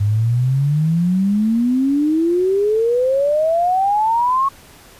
sine exponential sweep, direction up, 100.1 to 1108.7 Hz, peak -13 dBFS, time 0-4.49 s, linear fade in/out 10 ms, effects pink hiss -44 dBFS RMS until 4.99 s + resampled to 32000 Hz

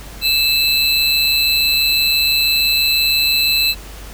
square tone cluster, 2635 / 3965 / 4111 Hz, E7 / B7 / C8, -1 / +6 / -31 cents, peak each -18 dBFS, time 0.21-3.75 s, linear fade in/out 50 ms, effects added 50 Hz sine -33 dBFS peak until 4.13 s + pink hiss -37 dBFS RMS until 4.13 s

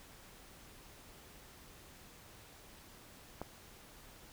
click, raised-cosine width 1 ms, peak -26 dBFS, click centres 3.416 s, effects pink hiss -57 dBFS RMS until 4.32 s

